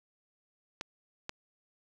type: clicks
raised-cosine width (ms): 0.2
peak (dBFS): -19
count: 2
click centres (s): 0.811 / 1.294
effects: none